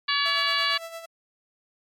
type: harmonic tone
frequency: 569 Hz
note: C#5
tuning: 45 cents sharp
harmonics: 2 / 3 / 4 / 5 / 6 / 7 / 8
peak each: -28 / -28 / -30 / -30 / -30 / -30 / -30 dBFS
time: 0.08-0.78 s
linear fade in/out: 10 ms
type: tone with tremolo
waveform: sawtooth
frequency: 662 Hz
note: E5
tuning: 7 cents sharp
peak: -30 dBFS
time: 0.25-1.06 s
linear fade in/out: 10 ms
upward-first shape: sine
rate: 8.8 Hz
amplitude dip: 60%
effects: MP3 64 kbps